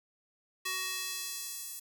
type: tone with high-pass filter sweep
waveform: square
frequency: 374 Hz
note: F#4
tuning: 19 cents sharp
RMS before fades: -38 dBFS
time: 0.65-1.8 s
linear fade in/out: 10 ms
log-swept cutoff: 1800 to 9400 Hz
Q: 0.71
effects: 10-bit